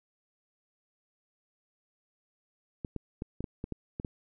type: clicks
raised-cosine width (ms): 3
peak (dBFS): -22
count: 9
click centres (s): 2.848 / 2.963 / 3.221 / 3.406 / 3.442 / 3.641 / 3.723 / 3.999 / 4.048
effects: none